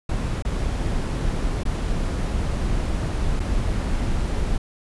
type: noise with dropouts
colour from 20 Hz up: brown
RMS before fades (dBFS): -23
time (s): 0.09-4.58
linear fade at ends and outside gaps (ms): 5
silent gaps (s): 0.424-0.449 / 1.635-1.652 / 3.396-3.4
effects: resampled to 24000 Hz